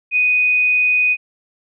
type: tone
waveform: sine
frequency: 2489 Hz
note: D#7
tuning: in tune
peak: -12 dBFS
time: 0.11-1.17 s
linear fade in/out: 50 ms
effects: none